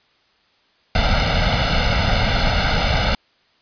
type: noise with comb filter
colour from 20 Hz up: pink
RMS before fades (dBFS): -17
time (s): 0.95-3.15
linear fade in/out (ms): 2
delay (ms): 1.4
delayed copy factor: +0.85
effects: white hiss -59 dBFS RMS until 3.61 s + resampled to 11025 Hz